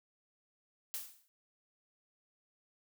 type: noise with exponential decay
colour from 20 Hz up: blue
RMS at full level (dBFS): -37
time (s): 0.94-1.28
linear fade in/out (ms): 0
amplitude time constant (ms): 72
effects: none